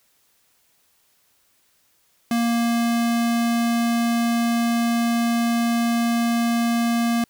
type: tone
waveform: square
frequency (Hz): 233.9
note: A#3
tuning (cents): +6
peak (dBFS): -19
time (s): 2.31-7.24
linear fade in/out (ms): 2
effects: white hiss -63 dBFS RMS until 7.29 s